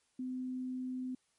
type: tone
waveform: sine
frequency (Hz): 255.3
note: C4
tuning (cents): -42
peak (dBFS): -36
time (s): 0.19-1.15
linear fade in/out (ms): 5
effects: white hiss -75 dBFS RMS until 1.38 s + MP3 48 kbps